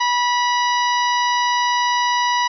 harmonic tone with a mistuned harmonic, 975 Hz, B5, 23 cents flat, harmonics 1 / 2 / 3 / 4 / 5 / 6, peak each -17 / -23 / -27 / -29 / -31 / -33 dBFS, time 0-2.48 s, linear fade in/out 10 ms, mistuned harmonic 5, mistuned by +20 cents, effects none

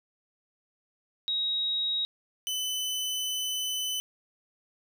sine / sawtooth tone pair in turn, 3800 / 3016 Hz, A#7 / F#7, +33 / +32 cents, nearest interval major third, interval 401 cents, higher first, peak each -26 dBFS, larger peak neither, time 1.28-2.05 / 2.47-4 s, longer second, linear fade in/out 0 ms, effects none

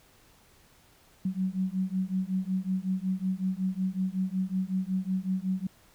sine beating tone pair, 185 / 190.4 Hz, F#3 / F#3, 0 / +50 cents, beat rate 5.4 Hz, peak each -30 dBFS, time 1.25-5.67 s, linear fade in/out 5 ms, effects pink hiss -60 dBFS RMS until 5.94 s

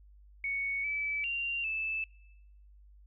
sine tone with pitch steps, 2223 / 2303 / 2771 / 2629 Hz, C#7 / D7 / F7 / E7, +4 / -34 / -14 / -5 cents, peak -31 dBFS, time 0.44-2.04 s, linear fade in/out 2 ms, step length 400 ms, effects noise-tail reverb RT60 0.9 s tail -25 dB re dry + added 50 Hz sine -54 dBFS peak until 3.06 s

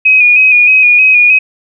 sine tone with vibrato, 2489 Hz, D#7, in tune, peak -3 dBFS, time 0.05-1.39 s, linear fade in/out 10 ms, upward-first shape square, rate 3.2 Hz, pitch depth 31 cents each way, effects none

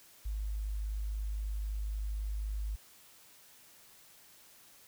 sine tone, 51.91 Hz, G#1, in tune, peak -33 dBFS, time 0.25-2.76 s, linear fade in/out 10 ms, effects white hiss -59 dBFS RMS until 4.87 s

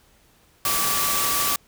sine tone in noise, 1154 Hz, D6, 31 cents flat, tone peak -27 dBFS, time 0.65-1.56 s, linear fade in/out 2 ms, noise white, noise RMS -23 dBFS, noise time 0.65-1.56 s, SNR -7 dB, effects pink hiss -58 dBFS RMS until 1.67 s

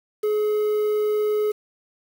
triangle tone with quantisation, 424.2 Hz, G#4, 37 cents sharp, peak -17 dBFS, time 0.23-1.52 s, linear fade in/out 10 ms, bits 7, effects none

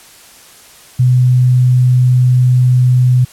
sine tone, 125.8 Hz, B2, 32 cents sharp, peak -6 dBFS, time 0.99-3.25 s, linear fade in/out 10 ms, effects white hiss -40 dBFS RMS until 3.32 s + low-pass 12000 Hz 12 dB/octave

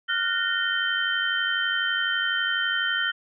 sine tone cluster, 1402 / 1494 / 1835 / 3098 Hz, F6 / F#6 / A#6 / G7, +6 / +16 / -28 / -21 cents, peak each -28 dBFS, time 0.08-3.12 s, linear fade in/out 20 ms, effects none

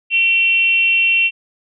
sine tone with frequency modulation, 2721 Hz, F7, 46 cents flat, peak -11 dBFS, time 0.1-1.31 s, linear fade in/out 50 ms, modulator 383 Hz, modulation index 0.41, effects none

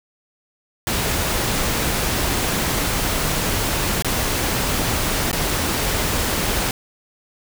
pink noise with dropouts, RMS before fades -21 dBFS, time 0.87-6.71 s, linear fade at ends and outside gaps 1 ms, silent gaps 4.023-4.046 / 5.315-5.329 s, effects none

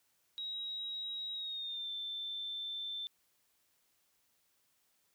sine tone with pitch glide, 3826 to 3549 Hz, A#7 to A7, +44 to +14 cents, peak -38 dBFS, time 0.38-3.07 s, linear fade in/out 0 ms, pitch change -130 cents, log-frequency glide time 1.33-1.9 s, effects white hiss -75 dBFS RMS until 5.14 s

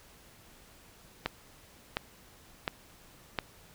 click train, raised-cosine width 0.3 ms, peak -13 dBFS, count 4, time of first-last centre 1.26-3.388 s, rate 1.41 Hz, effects pink hiss -57 dBFS RMS until 3.74 s

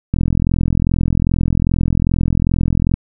click train, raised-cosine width 5 ms, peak -3 dBFS, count 120, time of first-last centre 0.14-2.94 s, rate 42.5 Hz, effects none

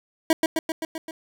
25% pulse tone with echo, 321.6 Hz, E4, 43 cents flat, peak -11 dBFS, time 0.3-0.33 s, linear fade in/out 2 ms, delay 130 ms, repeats 6, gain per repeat -3 dB, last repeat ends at 1.11 s, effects none

